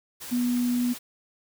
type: tone in noise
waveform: sine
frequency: 244.4 Hz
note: B3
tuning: 18 cents flat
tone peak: -22 dBFS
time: 0.31-0.94 s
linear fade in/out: 20 ms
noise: white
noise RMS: -39 dBFS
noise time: 0.2-0.99 s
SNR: +14 dB
effects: none